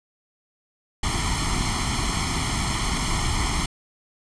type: noise with comb filter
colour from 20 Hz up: pink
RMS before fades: -24 dBFS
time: 1.03-3.66 s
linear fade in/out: 5 ms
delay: 0.94 ms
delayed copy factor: +0.9
effects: resampled to 22050 Hz